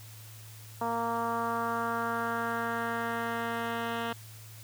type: tone with low-pass filter sweep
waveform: 10% pulse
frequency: 231.8 Hz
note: A#3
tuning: 10 cents flat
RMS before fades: -32 dBFS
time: 0.81-4.13 s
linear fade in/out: 5 ms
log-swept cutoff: 980 to 2600 Hz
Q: 2.5
effects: added 109 Hz sine -47 dBFS peak until 4.63 s + white hiss -52 dBFS RMS until 4.63 s